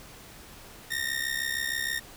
sawtooth ring-modulated tone, 1840 Hz, A#6, 23 cents flat, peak -22 dBFS, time 0.9-2 s, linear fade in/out 20 ms, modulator 33.2 Hz, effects pink hiss -48 dBFS RMS until 2.16 s

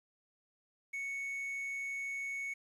triangle tone, 2217 Hz, C#7, in tune, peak -35 dBFS, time 0.93-2.54 s, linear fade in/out 10 ms, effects resampled to 32000 Hz + 11-bit

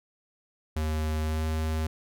square tone with pitch glide, 77.78 to 78.87 Hz, D#2 to D#2, 0 to +24 cents, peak -27 dBFS, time 0.76-1.87 s, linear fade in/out 5 ms, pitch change +24 cents, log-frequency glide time 1.21-1.45 s, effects none

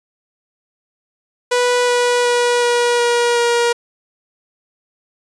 sawtooth tone with pitch steps, 491.2 / 487.8 / 484.4 / 481.1 / 477.8 / 474.5 Hz, B4 / B4 / B4 / B4 / A#4 / A#4, -9 / -21 / -34 / -45 / +43 / +31 cents, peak -9 dBFS, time 1.51-3.73 s, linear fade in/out 10 ms, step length 370 ms, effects resampled to 22050 Hz

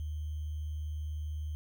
sine tone with sample-and-hold, 76.3 Hz, D#2, 33 cents flat, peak -34 dBFS, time 0-1.55 s, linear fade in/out 0 ms, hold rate 3150 Hz, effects none

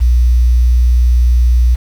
sine tone with quantisation, 60.4 Hz, B1, 38 cents flat, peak -6 dBFS, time 0-1.76 s, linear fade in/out 20 ms, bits 6, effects none

